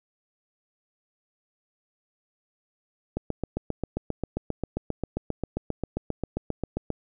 click train, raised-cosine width 2 ms, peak -14 dBFS, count 29, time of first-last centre 3.17-6.903 s, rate 7.5 Hz, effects none

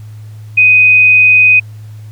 sine tone, 2500 Hz, D#7, 8 cents sharp, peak -3 dBFS, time 0.57-1.6 s, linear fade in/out 10 ms, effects added 107 Hz sine -27 dBFS peak until 2.11 s + pink hiss -48 dBFS RMS until 2.11 s

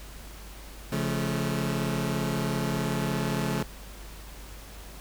sawtooth chord, Db augmented, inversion none, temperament just, 138.59 / 173.24 / 216.5 Hz, Db3 / F3 / A3, 0 / -14 / -28 cents, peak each -26 / -28 / -27 dBFS, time 0.92-3.63 s, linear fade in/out 5 ms, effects added 50 Hz sine -43 dBFS peak until 5 s + pink hiss -47 dBFS RMS until 5 s

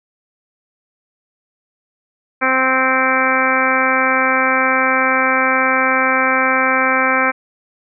harmonic tone with a mistuned harmonic, 261.1 Hz, C4, 3 cents flat, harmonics 1 / 2 / 3 / 4 / 5 / 6 / 7 / 8 / 9, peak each -23 / -21 / -23 / -21 / -19 / -19 / -24 / -24 / -20 dBFS, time 2.41-7.32 s, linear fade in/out 20 ms, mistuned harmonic 9, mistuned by -22 cents, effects none

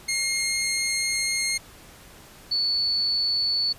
15% pulse / sine tone pair in turn, 2137 / 4450 Hz, C7 / C#8, +36 / +6 cents, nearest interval octave + minor second, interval 1270 cents, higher second, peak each -17 / -21 dBFS, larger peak first, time 0.08-1.58 / 2.51-3.73 s, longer first, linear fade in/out 10 ms, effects pink hiss -48 dBFS RMS until 3.78 s + resampled to 32000 Hz

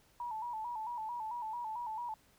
sine tone with vibrato, 916 Hz, A#5, 31 cents flat, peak -37 dBFS, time 0.2-2.14 s, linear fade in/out 2 ms, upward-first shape square, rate 4.5 Hz, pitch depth 83 cents each way, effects pink hiss -67 dBFS RMS until 2.38 s

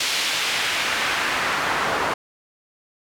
pink noise with band-pass filter sweep, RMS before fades -23 dBFS, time 0-2.14 s, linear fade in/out 5 ms, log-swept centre 3800 to 1000 Hz, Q 0.99, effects none

